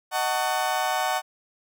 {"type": "chord", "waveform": "35% pulse", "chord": "D# half-diminished seventh", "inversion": "none", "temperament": "just", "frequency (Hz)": [622.3, 746.7, 896, 1120.1], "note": ["D#5", "F#5", "A5", "C#6"], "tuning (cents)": [0, 16, 31, 18], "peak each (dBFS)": [-30, -24, -28, -29], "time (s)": [0.11, 1.22], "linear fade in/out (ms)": 50, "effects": []}